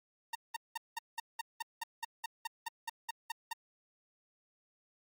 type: tone bursts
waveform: sawtooth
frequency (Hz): 920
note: A#5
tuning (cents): -23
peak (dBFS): -32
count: 16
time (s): 0.33-3.532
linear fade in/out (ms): 5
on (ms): 22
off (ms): 190
effects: Opus 48 kbps